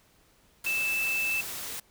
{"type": "tone in noise", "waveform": "sine", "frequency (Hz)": 2637, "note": "E7", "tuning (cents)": 0, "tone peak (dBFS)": -26, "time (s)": [0.66, 1.41], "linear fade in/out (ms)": 5, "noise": "white", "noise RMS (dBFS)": -37, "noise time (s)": [0.64, 1.8], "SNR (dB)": 8, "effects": ["pink hiss -63 dBFS RMS until 1.9 s"]}